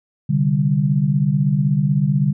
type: chord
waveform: sine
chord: C suspended second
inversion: none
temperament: equal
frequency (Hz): 130.81 / 146.83 / 196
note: C3 / D3 / G3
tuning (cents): 0 / 0 / 0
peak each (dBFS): -22 / -16 / -20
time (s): 0.29-2.33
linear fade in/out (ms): 10
effects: none